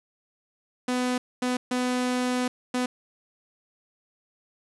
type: tone bursts at uneven times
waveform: sawtooth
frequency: 250.1 Hz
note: B3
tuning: 22 cents sharp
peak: -20 dBFS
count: 4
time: 0.88-1.18 / 1.42-1.57 / 1.71-2.48 / 2.74-2.86 s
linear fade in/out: 5 ms
effects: resampled to 24000 Hz + 8-bit